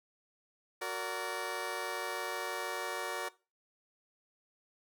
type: chord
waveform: 15% pulse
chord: Gb augmented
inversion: none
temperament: just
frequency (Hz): 370 / 462.5 / 578.1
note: Gb4 / Bb4 / D5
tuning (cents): 0 / -14 / -27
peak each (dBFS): -34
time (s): 0.81-3.29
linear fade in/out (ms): 10
effects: noise-tail reverb RT60 0.3 s tail -19 dB re dry